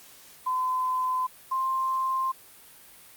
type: tone pair in turn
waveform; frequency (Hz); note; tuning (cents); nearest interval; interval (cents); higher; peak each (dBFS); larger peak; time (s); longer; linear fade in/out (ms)
sine; 1021 / 1050.3; C6 / C6; -43 / +6; unison; 49; second; -24; neither; 0.46-1.27 / 1.51-2.32; neither; 10
effects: white hiss -51 dBFS RMS until 3.16 s + Opus 48 kbps